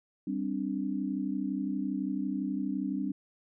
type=chord; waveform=sine; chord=G suspended fourth; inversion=none; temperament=equal; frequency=196 / 261.6 / 293.7 Hz; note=G3 / C4 / D4; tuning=0 / 0 / 0 cents; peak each=-34 dBFS; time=0.27-3.12 s; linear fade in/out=5 ms; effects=none